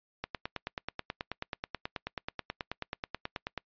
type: click train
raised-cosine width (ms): 0.3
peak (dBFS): -18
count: 32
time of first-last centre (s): 0.24-3.577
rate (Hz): 9.29
effects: noise-tail reverb RT60 0.1 s tail -26 dB re dry + resampled to 11025 Hz